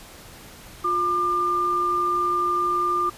sine tone pair together, 354.2 / 1198 Hz, F4 / D6, +24 / +34 cents, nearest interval octave + major sixth, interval 2110 cents, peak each -29 / -20 dBFS, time 0.84-3.1 s, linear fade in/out 10 ms, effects pink hiss -44 dBFS RMS until 3.17 s + resampled to 32000 Hz

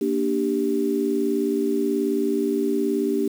sine chord, G minor, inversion first, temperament just, 235.2 / 294 / 392 Hz, Bb3 / D4 / G4, +16 / +2 / 0 cents, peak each -26 / -24 / -23 dBFS, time 0.01-3.28 s, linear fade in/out 5 ms, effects 7-bit

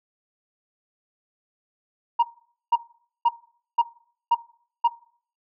sine tone bursts, 943 Hz, A#5, 20 cents sharp, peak -12 dBFS, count 6, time 2.19-4.88 s, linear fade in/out 10 ms, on 40 ms, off 490 ms, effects noise-tail reverb RT60 0.5 s tail -19 dB re dry + tanh soft clip ceiling -13 dBFS

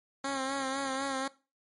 10% pulse tone with vibrato, 270 Hz, C#4, 45 cents flat, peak -23 dBFS, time 0.24-1.28 s, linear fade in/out 5 ms, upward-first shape sine, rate 4 Hz, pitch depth 43 cents each way, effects noise-tail reverb RT60 0.3 s tail -19 dB re dry + MP3 48 kbps

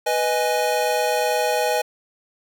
square chord, G# minor, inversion first, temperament equal, 493.9 / 622.3 / 830.6 Hz, B4 / D#5 / G#5, 0 / 0 / 0 cents, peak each -24 dBFS, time 0.06-1.82 s, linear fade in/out 10 ms, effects none

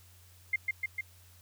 sine tone with echo, 2100 Hz, C7, 6 cents sharp, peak -25 dBFS, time 0.53-0.56 s, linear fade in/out 5 ms, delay 150 ms, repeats 3, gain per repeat -2 dB, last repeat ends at 1.01 s, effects added 89 Hz sine -57 dBFS peak until 1.41 s + white hiss -61 dBFS RMS until 1.41 s

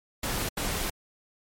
pink noise bursts at uneven times, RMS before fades -30 dBFS, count 2, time 0.23-0.49 / 0.57-0.9 s, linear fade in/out 5 ms, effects MP3 64 kbps

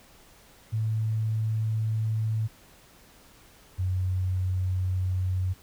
sine tone pair in turn, 110 / 92.5 Hz, A2 / F#2, 0 / 0 cents, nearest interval minor third, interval 300 cents, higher first, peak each -24 dBFS, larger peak neither, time 0.72-2.48 / 3.78-5.54 s, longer neither, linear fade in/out 20 ms, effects pink hiss -55 dBFS RMS until 5.62 s

